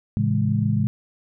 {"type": "chord", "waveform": "sine", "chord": "A major seventh", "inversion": "none", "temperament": "equal with one note detuned", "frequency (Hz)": [110, 136.29, 164.81, 207.7], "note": ["A2", "C#3", "E3", "G#3"], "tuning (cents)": [0, -29, 0, 0], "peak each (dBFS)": [-22, -24, -28, -23], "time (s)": [0.17, 0.87], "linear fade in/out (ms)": 0, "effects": []}